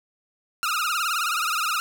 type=tone with vibrato; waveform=sawtooth; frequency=1318.5 Hz; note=E6; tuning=in tune; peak=-19 dBFS; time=0.63-1.8 s; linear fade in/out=0 ms; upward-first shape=triangle; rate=19 Hz; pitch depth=170 cents each way; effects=none